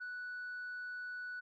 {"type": "tone", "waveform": "sine", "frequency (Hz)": 1480, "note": "F#6", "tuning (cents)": 0, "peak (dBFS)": -39, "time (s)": [0, 1.41], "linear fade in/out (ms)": 20, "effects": ["tanh soft clip ceiling -39 dBFS"]}